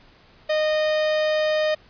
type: tone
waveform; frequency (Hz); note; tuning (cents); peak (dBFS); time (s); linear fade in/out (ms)
45% pulse; 616; D#5; -17; -19; 0.49-1.75; 10
effects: pink hiss -53 dBFS RMS until 1.89 s + resampled to 11025 Hz